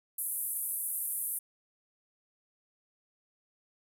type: band-pass noise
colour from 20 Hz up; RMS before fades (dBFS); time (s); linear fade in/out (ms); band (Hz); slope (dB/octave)
white; -35; 0.18-1.39; 5; 9700 to 13000; 48
effects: none